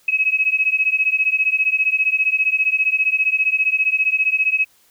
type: beating tone pair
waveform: sine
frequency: 2550 / 2565 Hz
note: D#7 / E7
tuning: +42 / -48 cents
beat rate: 15 Hz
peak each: -18 dBFS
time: 0.08-4.65 s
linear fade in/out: 5 ms
effects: white hiss -56 dBFS RMS until 4.9 s